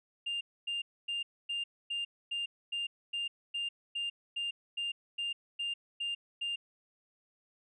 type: tone bursts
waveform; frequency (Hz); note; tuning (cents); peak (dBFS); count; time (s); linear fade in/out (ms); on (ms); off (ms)
sine; 2801; F7; +4; -31; 16; 0.26-6.56; 10; 150; 260
effects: tanh soft clip ceiling -30 dBFS